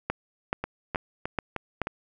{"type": "two click trains", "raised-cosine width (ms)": 0.5, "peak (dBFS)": [-11, -15], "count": [5, 5], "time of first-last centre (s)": [[0.1, 1.817], [0.64, 1.871]], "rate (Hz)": [2.33, 3.25], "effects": []}